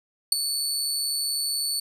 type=tone with ADSR envelope; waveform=25% pulse; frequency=4464 Hz; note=C#8; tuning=11 cents sharp; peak=-7 dBFS; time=0.32-1.8 s; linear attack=4 ms; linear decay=8 ms; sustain=-13 dB; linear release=6 ms; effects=none